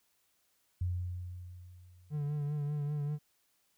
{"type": "tone with exponential decay", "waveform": "sine", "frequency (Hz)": 89.4, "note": "F2", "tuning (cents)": 41, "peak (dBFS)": -29, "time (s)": [0.81, 2.56], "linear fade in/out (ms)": 5, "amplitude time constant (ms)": 380}
{"type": "tone with vibrato", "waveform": "triangle", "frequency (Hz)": 146.83, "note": "D3", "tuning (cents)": 0, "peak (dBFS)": -30, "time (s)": [2.1, 3.19], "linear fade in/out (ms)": 50, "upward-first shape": "triangle", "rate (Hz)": 5.1, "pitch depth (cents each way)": 47}
{"effects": ["white hiss -74 dBFS RMS until 3.77 s"]}